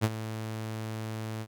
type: tone with ADSR envelope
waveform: sawtooth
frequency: 110 Hz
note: A2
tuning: in tune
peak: -17 dBFS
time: 0.01-1.47 s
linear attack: 32 ms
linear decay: 44 ms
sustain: -13 dB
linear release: 57 ms
effects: none